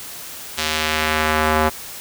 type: tone with band-pass filter sweep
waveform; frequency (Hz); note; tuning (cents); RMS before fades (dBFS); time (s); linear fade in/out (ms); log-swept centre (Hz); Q
square; 77.78; D#2; 0; -19; 0.57-1.7; 20; 4200 to 960; 0.9
effects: white hiss -34 dBFS RMS until 2 s